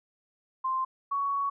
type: tone pair in turn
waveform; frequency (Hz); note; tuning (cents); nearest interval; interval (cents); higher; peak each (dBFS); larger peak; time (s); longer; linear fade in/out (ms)
sine; 1046.5 / 1118.4; C6 / C#6; 0 / +15; minor second; 115; second; -26 / -26; neither; 0.64-0.85 / 1.11-1.5; second; 10
effects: none